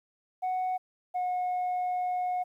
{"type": "tone pair in turn", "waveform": "sine", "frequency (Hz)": [740, 726], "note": ["F#5", "F#5"], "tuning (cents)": [0, -33], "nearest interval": "unison", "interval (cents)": 33, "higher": "first", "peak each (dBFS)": -25, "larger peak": "neither", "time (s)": [[0.42, 0.78], [1.14, 2.44]], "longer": "second", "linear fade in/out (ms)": 20, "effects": ["tanh soft clip ceiling -26 dBFS", "11-bit"]}